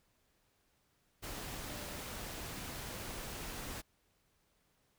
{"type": "tone in noise", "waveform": "sine", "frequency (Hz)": 587.3, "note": "D5", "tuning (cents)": 0, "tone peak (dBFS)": -52, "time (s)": [1.67, 1.99], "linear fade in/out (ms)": 20, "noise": "pink", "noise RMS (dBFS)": -44, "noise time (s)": [1.22, 3.82], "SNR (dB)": -11, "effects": ["pink hiss -75 dBFS RMS until 4.98 s"]}